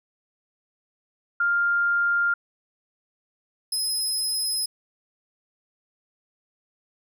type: tone pair in turn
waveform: sine / 25% pulse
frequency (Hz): 1400 / 5097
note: F6 / D#8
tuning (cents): +4 / +41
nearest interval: octave + minor seventh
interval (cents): 2237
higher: second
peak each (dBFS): -19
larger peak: neither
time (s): 1.4-2.34 / 3.72-4.66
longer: neither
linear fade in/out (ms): 5
effects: none